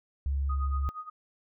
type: tone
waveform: sine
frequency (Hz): 69.3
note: C#2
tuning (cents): 0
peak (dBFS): -26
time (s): 0.26-0.89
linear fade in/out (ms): 0
type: tone with tremolo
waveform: sine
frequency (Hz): 1244.5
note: D#6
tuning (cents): 0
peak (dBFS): -34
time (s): 0.49-1.1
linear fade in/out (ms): 10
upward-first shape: sine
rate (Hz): 8.5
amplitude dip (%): 85
effects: none